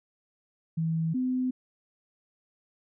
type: tone pair in turn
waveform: sine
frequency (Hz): 162.4 / 254.9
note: E3 / C4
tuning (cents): -26 / -45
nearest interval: minor sixth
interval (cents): 781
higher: second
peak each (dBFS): -25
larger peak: neither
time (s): 0.77-1.14 / 1.14-1.51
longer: neither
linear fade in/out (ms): 10
effects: none